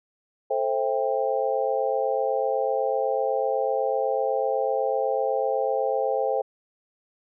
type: chord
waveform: sine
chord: A minor seventh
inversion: none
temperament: just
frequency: 440 / 528 / 660 / 792 Hz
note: A4 / C5 / E5 / G5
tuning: 0 / +16 / +2 / +18 cents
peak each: -28 / -25 / -30 / -28 dBFS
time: 0.5-6.42 s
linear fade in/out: 10 ms
effects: none